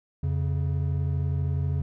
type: tone pair together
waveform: triangle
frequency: 86.3 / 138.54 Hz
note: F2 / C#3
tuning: -20 / -1 cents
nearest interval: minor sixth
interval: 819 cents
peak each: -24 / -25 dBFS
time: 0.23-1.82 s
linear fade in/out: 5 ms
effects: none